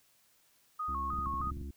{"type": "tone with vibrato", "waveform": "sine", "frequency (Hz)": 1167, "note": "D6", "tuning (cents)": -11, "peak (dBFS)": -33, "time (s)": [0.79, 1.51], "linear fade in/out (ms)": 10, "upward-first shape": "square", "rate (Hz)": 3.2, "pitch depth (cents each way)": 110}
{"type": "harmonic tone", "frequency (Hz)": 69.3, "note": "C#2", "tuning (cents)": 0, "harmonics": [1, 3, 4, 5], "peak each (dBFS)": [-39, -49, -51, -53], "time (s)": [0.88, 1.71], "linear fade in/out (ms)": 5}
{"type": "clicks", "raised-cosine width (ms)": 5, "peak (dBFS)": -30, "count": 10, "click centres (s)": [1.135, 1.189, 1.27, 1.339, 1.407, 1.442, 1.473, 1.519, 1.571, 1.614]}
{"effects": ["white hiss -68 dBFS RMS until 1.76 s"]}